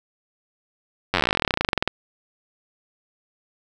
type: slowing click train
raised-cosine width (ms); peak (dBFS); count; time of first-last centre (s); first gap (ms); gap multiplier
0.3; -3; 30; 1.14-1.876; 10; 1.06
effects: 7-bit